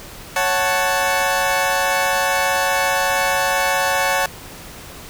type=chord; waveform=20% pulse; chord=F# minor; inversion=second; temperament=equal; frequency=554.4 / 740 / 880 Hz; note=C#5 / F#5 / A5; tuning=0 / 0 / 0 cents; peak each=-16 dBFS; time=0.36-4.26 s; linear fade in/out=2 ms; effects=pink hiss -37 dBFS RMS until 5.09 s